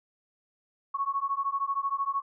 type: beating tone pair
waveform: sine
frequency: 1100 / 1113 Hz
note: C#6 / C#6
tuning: -14 / +7 cents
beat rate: 13 Hz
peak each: -30 dBFS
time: 0.94-2.22 s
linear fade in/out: 10 ms
effects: none